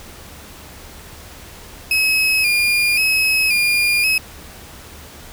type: tone with vibrato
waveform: 35% pulse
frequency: 2489 Hz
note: D#7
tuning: in tune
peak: -12 dBFS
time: 1.91-4.18 s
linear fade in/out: 2 ms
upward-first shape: square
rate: 0.94 Hz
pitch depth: 51 cents each way
effects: added 74 Hz sine -44 dBFS peak until 5.32 s + pink hiss -39 dBFS RMS until 5.32 s